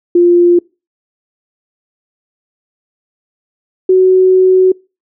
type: tone pair in turn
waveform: sine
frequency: 349.2 / 372.8 Hz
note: F4 / F#4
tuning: 0 / +13 cents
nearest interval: minor second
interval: 113 cents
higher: second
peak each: -4 dBFS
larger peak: neither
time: 0.15-0.59 / 3.89-4.72 s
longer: second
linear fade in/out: 5 ms
effects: noise-tail reverb RT60 0.3 s tail -26 dB re dry